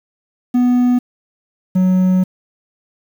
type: tone pair in turn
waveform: triangle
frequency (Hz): 246.9 / 184.97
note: B3 / F#3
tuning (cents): 0 / 0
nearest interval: perfect fourth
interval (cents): 500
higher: first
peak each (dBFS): -8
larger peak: neither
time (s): 0.54-0.99 / 1.75-2.24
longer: second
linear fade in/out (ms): 10
effects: 7-bit